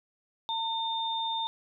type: tone pair together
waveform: sine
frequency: 905 / 3620 Hz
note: A5 / A7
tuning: +48 / +48 cents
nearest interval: 2 octaves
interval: 2400 cents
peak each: -31 / -32 dBFS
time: 0.49-1.47 s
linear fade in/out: 0 ms
effects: none